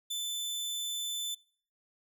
sawtooth tone, 3520 Hz, A7, in tune, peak -30 dBFS, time 0.1-1.35 s, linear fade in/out 10 ms, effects noise-tail reverb RT60 0.5 s tail -24 dB re dry

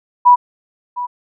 sine tone with echo, 980 Hz, B5, 14 cents flat, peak -4 dBFS, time 0.25-0.36 s, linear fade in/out 20 ms, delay 710 ms, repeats 1, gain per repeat -15 dB, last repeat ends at 1.07 s, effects none

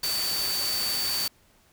sine tone in noise, 4558 Hz, C#8, 47 cents sharp, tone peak -27 dBFS, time 0.03-1.28 s, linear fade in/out 5 ms, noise white, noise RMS -31 dBFS, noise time 0.03-1.28 s, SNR +1 dB, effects pink hiss -61 dBFS RMS until 1.72 s

